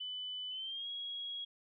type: tone with pitch glide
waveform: sine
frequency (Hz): 3000 to 3310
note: F#7 to G#7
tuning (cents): +23 to -6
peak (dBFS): -39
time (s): 0-1.45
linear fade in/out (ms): 10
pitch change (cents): +171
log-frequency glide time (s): 0.5-0.88
effects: none